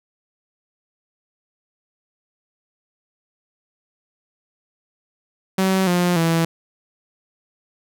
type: tone with pitch steps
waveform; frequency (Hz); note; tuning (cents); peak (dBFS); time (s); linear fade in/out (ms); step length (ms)
sawtooth; 189.8 / 177.09 / 165.23; F#3 / F3 / E3; +44 / +24 / +4; -12; 5.58-6.45; 5; 290
effects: none